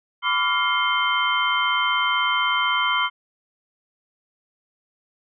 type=tone cluster; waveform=sine; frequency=1000 / 1156 / 1395 / 2121 / 3103 Hz; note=B5 / D6 / F6 / C7 / G7; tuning=+21 / -28 / -2 / +23 / -18 cents; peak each=-25 dBFS; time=0.22-3.1 s; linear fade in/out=50 ms; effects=none